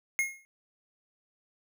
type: tone with exponential decay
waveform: square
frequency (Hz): 2152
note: C7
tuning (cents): +48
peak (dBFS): -23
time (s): 0.19-0.45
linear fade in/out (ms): 0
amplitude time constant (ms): 55
effects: none